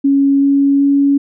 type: tone with pitch steps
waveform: sine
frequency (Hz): 277.2 / 278.8 / 280.4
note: C#4 / C#4 / C#4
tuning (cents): 0 / +10 / +20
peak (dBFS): -8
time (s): 0.04-1.18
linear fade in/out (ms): 10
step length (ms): 380
effects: none